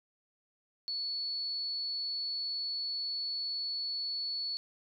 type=tone; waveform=sine; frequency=4421 Hz; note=C#8; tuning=5 cents flat; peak=-33 dBFS; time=0.88-4.57 s; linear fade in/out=0 ms; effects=none